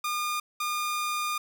sawtooth tone pair in turn, 1213 / 1213 Hz, D#6 / D#6, -44 / -44 cents, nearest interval unison, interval 0 cents, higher neither, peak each -24 dBFS, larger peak neither, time 0.04-0.4 / 0.6-1.38 s, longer second, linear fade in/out 5 ms, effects none

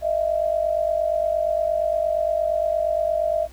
sine tone pair together, 622.3 / 670.9 Hz, D#5 / E5, 0 / +30 cents, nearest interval minor second, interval 130 cents, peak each -22 dBFS, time 0.01-3.48 s, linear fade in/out 50 ms, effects added 61 Hz sine -42 dBFS peak until 3.52 s + pink hiss -51 dBFS RMS until 3.52 s

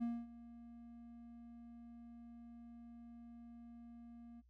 triangle tone with ADSR envelope, 235.1 Hz, A#3, 15 cents sharp, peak -33 dBFS, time 0-4.42 s, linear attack 25 ms, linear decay 240 ms, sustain -18 dB, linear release 29 ms, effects noise-tail reverb RT60 0.1 s tail -20 dB re dry + added 60 Hz sine -66 dBFS peak until 4.49 s

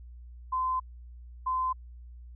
sine tone pair in turn, 1029 / 1029 Hz, C6 / C6, -29 / -29 cents, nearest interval unison, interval 0 cents, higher neither, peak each -26 dBFS, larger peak neither, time 0.52-0.8 / 1.46-1.73 s, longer first, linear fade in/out 10 ms, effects added 60 Hz sine -44 dBFS peak until 2.35 s

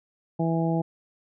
harmonic tone, 164.81 Hz, E3, in tune, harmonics 1 / 2 / 3 / 4 / 5, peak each -24 / -28 / -33 / -32 / -33 dBFS, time 0.39-0.82 s, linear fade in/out 10 ms, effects none

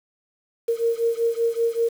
sine beating tone pair, 460.7 / 465.9 Hz, A#4 / A#4, -20 / -1 cents, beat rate 5.2 Hz, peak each -22 / -23 dBFS, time 0.68-1.89 s, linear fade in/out 10 ms, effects 7-bit

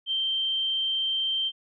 sine tone, 3136 Hz, G7, in tune, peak -24 dBFS, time 0.06-1.52 s, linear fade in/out 50 ms, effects none

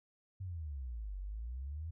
sine exponential two-way sweep, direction down then up, 98 to 46.25 to 84.6 Hz, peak -39 dBFS, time 0.4-1.91 s, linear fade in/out 10 ms, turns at 1.18 s, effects none

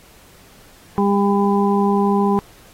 harmonic tone, 200.7 Hz, G3, 41 cents sharp, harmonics 1 / 2 / 4 / 5, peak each -16 / -19 / -22 / -23 dBFS, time 0.98-2.39 s, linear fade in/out 0 ms, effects pink hiss -48 dBFS RMS until 2.73 s + AAC 48 kbps

